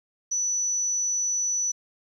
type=tone; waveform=sine; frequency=5950 Hz; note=F#8; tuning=9 cents sharp; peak=-23 dBFS; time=0.31-1.72 s; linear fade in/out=10 ms; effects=10-bit

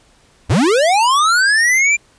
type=linear sweep; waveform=square; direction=up; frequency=68.5 to 2400 Hz; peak=-11 dBFS; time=0.49-1.97 s; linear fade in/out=20 ms; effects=pink hiss -52 dBFS RMS until 2.18 s + resampled to 22050 Hz

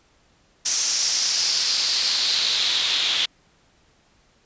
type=noise with band-pass filter sweep; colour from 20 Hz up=pink; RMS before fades=-22 dBFS; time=0.65-3.26 s; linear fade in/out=10 ms; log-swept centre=6100 to 3400 Hz; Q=4; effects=pink hiss -60 dBFS RMS until 4.45 s + resampled to 16000 Hz

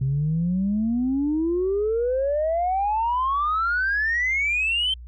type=exponential sweep; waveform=sine; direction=up; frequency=130 to 3136 Hz; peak=-19 dBFS; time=0.01-4.94 s; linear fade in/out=5 ms; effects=tanh soft clip ceiling -16 dBFS + added 60 Hz sine -37 dBFS peak until 5.07 s

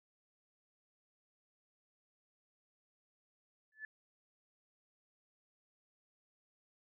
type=tone with exponential growth; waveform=sine; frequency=1737 Hz; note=A6; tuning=23 cents flat; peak=-39 dBFS; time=3.72-3.85 s; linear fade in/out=2 ms; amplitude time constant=28 ms; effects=none

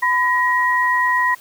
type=tone pair together; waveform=sine; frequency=1004.4 / 1896 Hz; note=B5 / A#6; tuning=+29 / +29 cents; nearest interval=major seventh; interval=1100 cents; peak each=-17 dBFS; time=0.02-1.35 s; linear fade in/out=10 ms; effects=white hiss -46 dBFS RMS until 1.4 s

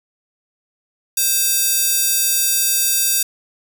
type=tone with high-pass filter; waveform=square; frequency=523.3 Hz; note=C5; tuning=in tune; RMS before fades=-17 dBFS; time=1.17-3.23 s; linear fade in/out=5 ms; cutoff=7300 Hz; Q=0.73; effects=none

